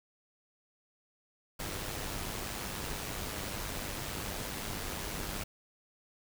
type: noise with amplitude modulation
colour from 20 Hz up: pink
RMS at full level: -36 dBFS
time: 1.59-5.44 s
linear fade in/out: 10 ms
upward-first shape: sine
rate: 100 Hz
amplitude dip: 55%
effects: none